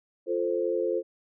sine chord, F major, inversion none, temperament equal, 349.2 / 440 / 523.3 Hz, F4 / A4 / C5, 0 / 0 / 0 cents, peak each -29 dBFS, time 0.26-1.03 s, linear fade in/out 50 ms, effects none

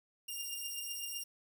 10% pulse beating tone pair, 2799 / 2806.9 Hz, F7 / F7, +3 / +8 cents, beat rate 7.9 Hz, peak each -35 / -32 dBFS, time 0.28-1.24 s, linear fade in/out 10 ms, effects 11-bit

